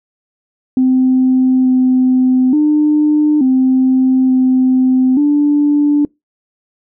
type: tone with pitch steps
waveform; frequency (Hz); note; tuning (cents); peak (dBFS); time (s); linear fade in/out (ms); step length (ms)
sine; 258 / 256.1 / 301 / 259.7 / 257.6 / 292.4; C4 / C4 / D4 / C4 / C4 / D4; -24 / -37 / +43 / -13 / -27 / -7; -7; 0.77-6.05; 2; 880
effects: noise-tail reverb RT60 0.2 s tail -26 dB re dry + tanh soft clip ceiling -3 dBFS